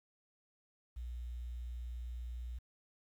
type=tone with quantisation; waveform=sine; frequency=60.2 Hz; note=B1; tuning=44 cents flat; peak=-40 dBFS; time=0.96-2.59 s; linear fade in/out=10 ms; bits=11; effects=none